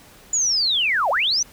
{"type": "linear two-way sweep", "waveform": "sine", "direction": "down then up", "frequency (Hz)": [7040, 523.3, 6140], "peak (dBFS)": -17, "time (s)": [0.33, 1.43], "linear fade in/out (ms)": 5, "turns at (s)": 1.1, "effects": ["pink hiss -48 dBFS RMS until 1.52 s"]}